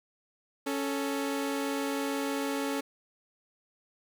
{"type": "tone pair together", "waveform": "sawtooth", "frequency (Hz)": [277.2, 438.9], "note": ["C#4", "A4"], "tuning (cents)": [0, -4], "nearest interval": "minor sixth", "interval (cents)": 796, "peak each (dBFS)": [-27, -31], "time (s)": [0.66, 2.81], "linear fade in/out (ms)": 10, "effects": ["9-bit"]}